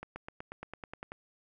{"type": "accelerating click train", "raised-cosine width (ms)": 0.5, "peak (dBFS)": -26, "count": 11, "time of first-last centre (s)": [0.03, 1.119], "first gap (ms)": 130, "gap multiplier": 0.96, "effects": []}